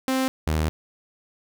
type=tone pair in turn; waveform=sawtooth; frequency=262.2 / 77.95 Hz; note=C4 / D#2; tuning=+4 / +4 cents; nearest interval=octave + major sixth; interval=2100 cents; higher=first; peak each=-17 dBFS; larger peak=neither; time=0.08-0.28 / 0.47-0.69 s; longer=second; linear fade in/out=0 ms; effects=none